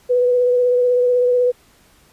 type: tone with vibrato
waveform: sine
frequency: 493.9 Hz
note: B4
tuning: in tune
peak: -12 dBFS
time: 0.09-1.52 s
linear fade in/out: 20 ms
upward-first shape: triangle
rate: 16 Hz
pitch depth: 22 cents each way
effects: pink hiss -53 dBFS RMS until 2.12 s + resampled to 32000 Hz